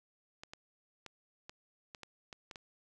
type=clicks; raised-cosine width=0.2 ms; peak=-29 dBFS; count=9; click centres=0.435 / 0.535 / 1.063 / 1.495 / 1.948 / 2.033 / 2.328 / 2.512 / 2.558 s; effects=none

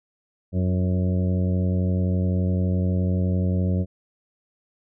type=harmonic tone with a mistuned harmonic; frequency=91.7 Hz; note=F#2; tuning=15 cents flat; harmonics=1 / 2 / 3 / 4 / 5 / 6 / 7; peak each=-21 / -24 / -34 / -36 / -37 / -36 / -41 dBFS; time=0.52-3.86 s; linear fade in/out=50 ms; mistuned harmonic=4; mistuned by=-37 cents; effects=none

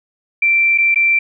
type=tone with dropouts; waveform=sine; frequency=2349 Hz; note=D7; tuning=in tune; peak=-10 dBFS; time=0.42-1.19 s; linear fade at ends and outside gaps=5 ms; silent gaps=0.778-0.783 / 0.945-0.958 s; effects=none

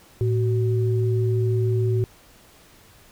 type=tone pair together; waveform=sine; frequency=111.73 / 375.8 Hz; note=A2 / F#4; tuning=+27 / +27 cents; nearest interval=octave + major sixth; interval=2100 cents; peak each=-19 / -25 dBFS; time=0.21-2.04 s; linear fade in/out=0 ms; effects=pink hiss -52 dBFS RMS until 3.11 s

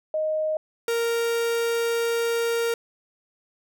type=tone pair in turn; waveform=sine / 45% pulse; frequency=622.3 / 464.9 Hz; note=D#5 / A#4; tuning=0 / -5 cents; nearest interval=perfect fourth; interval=505 cents; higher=first; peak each=-22 dBFS; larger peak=neither; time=0.14-0.57 / 0.88-2.74 s; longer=second; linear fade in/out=2 ms; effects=none

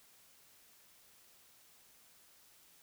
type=silence; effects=white hiss -64 dBFS RMS until 2.82 s

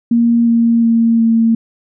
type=tone with pitch steps; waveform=sine; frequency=234.2 / 231.9 / 229.6 / 227.4 Hz; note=A#3 / A#3 / A#3 / A#3; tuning=+8 / -9 / -26 / -43 cents; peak=-8 dBFS; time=0.11-1.55 s; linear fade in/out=5 ms; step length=360 ms; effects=none

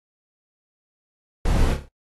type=noise with echo; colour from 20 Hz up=brown; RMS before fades=-18 dBFS; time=1.45-1.74 s; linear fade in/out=5 ms; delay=29 ms; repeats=5; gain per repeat=-6 dB; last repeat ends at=1.885 s; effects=noise-tail reverb RT60 0.1 s tail -25 dB re dry + AAC 32 kbps

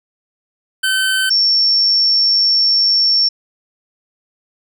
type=tone pair in turn; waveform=25% pulse / sine; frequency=1535 / 5451 Hz; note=G6 / F8; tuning=-37 / -43 cents; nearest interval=octave + minor seventh; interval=2194 cents; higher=second; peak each=-10 dBFS; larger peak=neither; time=0.83-1.3 / 1.3-3.29 s; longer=second; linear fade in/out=10 ms; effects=none

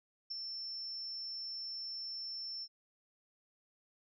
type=tone with ADSR envelope; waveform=sine; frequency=5370 Hz; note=E8; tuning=31 cents sharp; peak=-36 dBFS; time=0.3-2.68 s; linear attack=13 ms; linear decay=15 ms; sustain=-4 dB; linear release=52 ms; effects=none

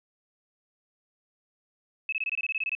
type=tone bursts; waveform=sine; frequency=2587 Hz; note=E7; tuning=33 cents flat; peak=-26 dBFS; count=12; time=2.09-2.751 s; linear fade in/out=2 ms; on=34 ms; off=23 ms; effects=none

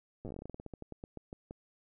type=slowing click train; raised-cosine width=2 ms; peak=-30 dBFS; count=23; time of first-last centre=0.25-1.509 s; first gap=8 ms; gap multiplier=1.16; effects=none

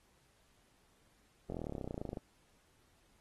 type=slowing click train; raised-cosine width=2 ms; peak=-27 dBFS; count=23; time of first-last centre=1.5-2.172 s; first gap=22 ms; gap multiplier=1.03; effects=pink hiss -71 dBFS RMS until 3.2 s + AAC 32 kbps

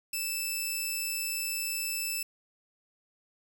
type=tone; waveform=10% pulse; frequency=2637 Hz; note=E7; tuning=in tune; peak=-22 dBFS; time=0.13-2.23 s; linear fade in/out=5 ms; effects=8-bit

